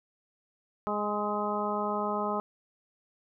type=harmonic tone with a mistuned harmonic; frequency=207.7 Hz; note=G#3; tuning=in tune; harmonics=1 / 2 / 3 / 4 / 5 / 6; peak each=-35 / -35 / -35 / -35 / -35 / -35 dBFS; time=0.87-2.4 s; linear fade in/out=0 ms; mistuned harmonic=6; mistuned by=+23 cents; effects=none